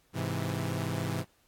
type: chord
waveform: sawtooth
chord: Ab augmented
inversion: none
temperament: equal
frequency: 103.83 / 130.81 / 164.81 Hz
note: Ab2 / C3 / E3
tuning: 0 / 0 / 0 cents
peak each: -31 dBFS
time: 0.13-1.25 s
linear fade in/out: 50 ms
effects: pink hiss -68 dBFS RMS until 1.47 s + AAC 64 kbps